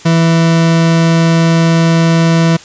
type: tone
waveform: 40% pulse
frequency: 165.2 Hz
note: E3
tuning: 4 cents sharp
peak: -6 dBFS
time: 0.05-2.57 s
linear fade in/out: 10 ms
effects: white hiss -35 dBFS RMS until 2.64 s + resampled to 16000 Hz